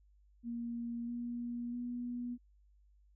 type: tone with pitch steps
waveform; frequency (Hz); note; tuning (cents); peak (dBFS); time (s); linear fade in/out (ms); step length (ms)
sine; 235.5 / 239.2 / 243; A#3 / A#3 / B3; +18 / +45 / -28; -37; 0.43-2.38; 50; 650
effects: added 50 Hz sine -63 dBFS peak until 3.15 s